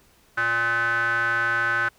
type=tone with band-pass filter; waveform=square; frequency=116.54 Hz; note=A#2; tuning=in tune; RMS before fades=-23 dBFS; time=0.37-1.89 s; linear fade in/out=10 ms; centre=1500 Hz; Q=8.5; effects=pink hiss -58 dBFS RMS until 1.98 s